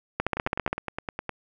two click trains, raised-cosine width 0.5 ms, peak -9 / -15 dBFS, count 9 / 10, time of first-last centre 0.2-0.73 / 0.37-1.293 s, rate 15.1 / 9.75 Hz, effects none

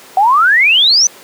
sine exponential sweep, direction up, 740 to 6170 Hz, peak -6 dBFS, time 0.17-1.07 s, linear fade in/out 2 ms, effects pink hiss -37 dBFS RMS until 1.23 s + high-pass 300 Hz 12 dB/octave

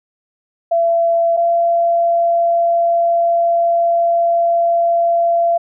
sine tone pair in turn, 674 / 681.4 Hz, E5 / F5, +38 / -43 cents, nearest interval unison, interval 19 cents, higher second, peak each -11 dBFS, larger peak neither, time 0.71-1.37 / 1.37-5.58 s, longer second, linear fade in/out 10 ms, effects none

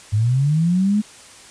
sine linear sweep, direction up, 100.1 to 215.3 Hz, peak -14 dBFS, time 0.12-1.02 s, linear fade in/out 20 ms, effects white hiss -43 dBFS RMS until 1.5 s + resampled to 22050 Hz

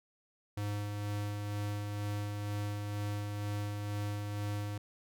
square tone with tremolo, 103.2 Hz, G#2, 10 cents flat, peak -34 dBFS, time 0.57-4.78 s, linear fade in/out 5 ms, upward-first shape sine, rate 2.1 Hz, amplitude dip 30%, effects none

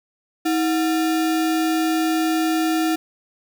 sine tone with sample-and-hold, 319.9 Hz, D#4, 48 cents sharp, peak -17 dBFS, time 0.45-2.96 s, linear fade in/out 10 ms, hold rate 1050 Hz, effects none

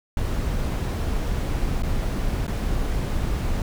brown noise with dropouts, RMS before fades -24 dBFS, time 0.17-3.62 s, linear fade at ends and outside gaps 2 ms, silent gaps 1.823-1.833 / 2.468-2.478 s, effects none

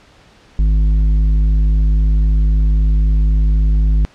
sine tone with tanh clipping, 51.91 Hz, G#1, in tune, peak -11 dBFS, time 0.59-4.05 s, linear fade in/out 0 ms, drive 8 dB, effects pink hiss -47 dBFS RMS until 4.14 s + low-pass 5000 Hz 12 dB/octave

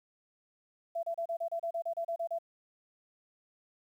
sine tone bursts, 672 Hz, E5, 33 cents sharp, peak -31 dBFS, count 13, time 0.95-2.387 s, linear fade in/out 10 ms, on 81 ms, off 32 ms, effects 11-bit

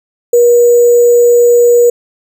sine tone with sample-and-hold, 478.9 Hz, A#4, 47 cents sharp, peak -3 dBFS, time 0.33-1.9 s, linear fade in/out 5 ms, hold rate 7350 Hz, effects none

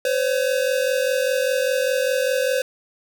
square tone pair together, 511 / 556 Hz, C5 / C#5, -41 / +5 cents, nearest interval minor second, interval 146 cents, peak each -21 / -24 dBFS, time 0.05-2.62 s, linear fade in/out 2 ms, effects none

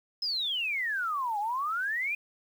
sine exponential two-way sweep, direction down then up, 5200 to 801 to 2490 Hz, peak -28 dBFS, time 0.22-2.15 s, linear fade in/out 5 ms, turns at 1.39 s, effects 9-bit

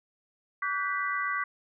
sine chord, G major seventh, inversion second, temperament equal with one note detuned, 1146.5 / 1480 / 1568 / 1975.5 Hz, D6 / F#6 / G6 / B6, -42 / 0 / 0 / 0 cents, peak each -31 / -36 / -36 / -32 dBFS, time 0.62-1.44 s, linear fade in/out 5 ms, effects none

